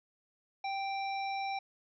harmonic tone, 784 Hz, G5, in tune, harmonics 1 / 3 / 5 / 7, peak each -34 / -41 / -48 / -50 dBFS, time 0.64-1.59 s, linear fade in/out 5 ms, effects none

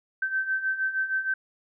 sine beating tone pair, 1543 / 1549.4 Hz, G6 / G6, -28 / -21 cents, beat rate 6.4 Hz, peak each -31 / -26 dBFS, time 0.22-1.34 s, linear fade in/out 5 ms, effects none

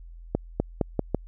accelerating click train, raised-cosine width 2 ms, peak -9 dBFS, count 5, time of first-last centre 0.35-1.147 s, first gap 250 ms, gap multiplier 0.85, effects added 42 Hz sine -41 dBFS peak until 1.27 s

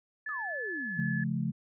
sine tone with pitch glide, 1730 to 1718.1 Hz, A6 to A6, -30 to -42 cents, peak -34 dBFS, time 0.26-1.24 s, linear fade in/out 5 ms, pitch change -12 cents, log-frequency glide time 0.7-0.79 s
sine exponential sweep, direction down, 1303 to 151.7 Hz, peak -38 dBFS, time 0.29-1 s, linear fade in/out 0 ms
sine chord, Db augmented, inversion none, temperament just, 138.59 / 173.24 / 216.5 Hz, Db3 / F3 / A3, 0 / -14 / -28 cents, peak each -33 dBFS, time 0.97-1.52 s, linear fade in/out 20 ms
effects none

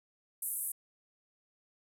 white band-pass noise, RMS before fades -37 dBFS, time 0.42-0.72 s, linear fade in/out 5 ms, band 9000 to 13000 Hz, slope 48 dB/octave, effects none

